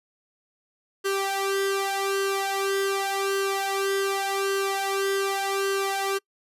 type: tone with flanger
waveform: sawtooth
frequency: 392 Hz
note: G4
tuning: in tune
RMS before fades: -26 dBFS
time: 1.04-6.19 s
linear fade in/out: 20 ms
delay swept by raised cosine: 0.66 to 1.96 ms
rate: 0.86 Hz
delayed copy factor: +0.8
effects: noise-tail reverb RT60 0.1 s tail -26 dB re dry + resampled to 32000 Hz